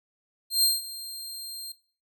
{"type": "tone with ADSR envelope", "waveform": "sawtooth", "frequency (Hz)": 4186, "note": "C8", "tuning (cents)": 0, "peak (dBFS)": -15, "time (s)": [0.5, 1.72], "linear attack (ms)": 130, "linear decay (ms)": 180, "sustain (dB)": -18, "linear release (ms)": 3, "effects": ["noise-tail reverb RT60 0.4 s tail -17 dB re dry"]}